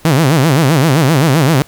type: tone with vibrato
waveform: sawtooth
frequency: 146.83 Hz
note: D3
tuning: in tune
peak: -4 dBFS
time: 0.05-1.62 s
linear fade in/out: 0 ms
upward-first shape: sine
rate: 7.7 Hz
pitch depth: 240 cents each way
effects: pink hiss -43 dBFS RMS until 1.67 s